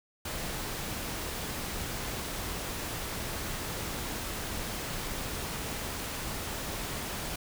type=noise; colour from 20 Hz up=pink; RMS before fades=-36 dBFS; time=0.25-7.36 s; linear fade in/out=5 ms; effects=none